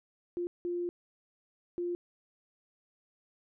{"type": "tone bursts at uneven times", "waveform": "sine", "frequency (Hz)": 350, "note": "F4", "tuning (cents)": 4, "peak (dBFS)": -31, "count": 3, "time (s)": [[0.37, 0.47], [0.65, 0.89], [1.78, 1.95]], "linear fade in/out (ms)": 0, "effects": []}